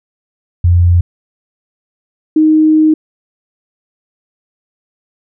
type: tone pair in turn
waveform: sine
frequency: 87.4 / 311.5 Hz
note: F2 / D#4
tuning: +2 / +2 cents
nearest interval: octave + minor seventh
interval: 2200 cents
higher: second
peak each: -5 dBFS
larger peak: neither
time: 0.64-1.01 / 2.36-2.94 s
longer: second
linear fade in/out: 5 ms
effects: none